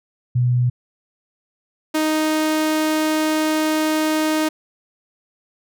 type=tone pair in turn; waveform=sine / sawtooth; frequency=123.47 / 311.1 Hz; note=B2 / D#4; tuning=0 / 0 cents; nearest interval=octave + major third; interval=1600 cents; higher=second; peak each=-14 / -13 dBFS; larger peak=second; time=0.35-0.7 / 1.94-4.49 s; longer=second; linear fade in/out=10 ms; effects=none